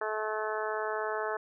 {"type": "harmonic tone", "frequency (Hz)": 215.8, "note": "A3", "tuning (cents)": -33, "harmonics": [2, 3, 4, 5, 6, 7, 8], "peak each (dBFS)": [-35, -37, -38, -39, -40, -40, -41], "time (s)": [0.01, 1.37], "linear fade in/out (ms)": 5, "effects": []}